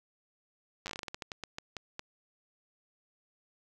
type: slowing click train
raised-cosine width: 0.2 ms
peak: -21 dBFS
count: 17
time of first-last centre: 0.86-1.994 s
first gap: 9 ms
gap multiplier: 1.24
effects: none